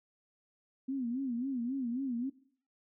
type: tone with vibrato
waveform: sine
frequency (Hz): 252.8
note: B3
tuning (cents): +41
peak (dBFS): -32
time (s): 0.88-2.3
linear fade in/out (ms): 10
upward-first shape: sine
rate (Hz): 3.7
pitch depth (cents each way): 150
effects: noise-tail reverb RT60 0.5 s tail -17 dB re dry